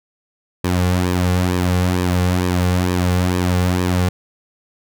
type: tone with flanger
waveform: sawtooth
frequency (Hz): 90.2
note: F#2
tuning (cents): -44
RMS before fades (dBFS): -17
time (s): 0.64-4.09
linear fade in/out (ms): 5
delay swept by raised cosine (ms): 1.4 to 3.2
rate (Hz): 2.2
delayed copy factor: -0.6
effects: none